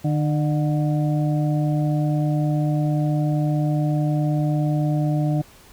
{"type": "harmonic tone with a mistuned harmonic", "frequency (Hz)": 150.8, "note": "D3", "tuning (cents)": 46, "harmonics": [1, 2, 4, 5], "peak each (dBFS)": [-19, -25, -31, -33], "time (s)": [0.04, 5.42], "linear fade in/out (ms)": 10, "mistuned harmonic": 5, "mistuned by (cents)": -51, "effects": ["pink hiss -49 dBFS RMS until 5.72 s"]}